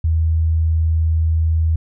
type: tone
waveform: sine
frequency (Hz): 80.6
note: E2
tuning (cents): -38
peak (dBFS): -13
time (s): 0.04-1.76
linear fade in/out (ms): 5
effects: none